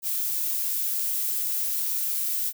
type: noise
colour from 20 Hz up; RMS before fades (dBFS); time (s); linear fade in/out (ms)
violet; -27; 0.02-2.53; 50
effects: none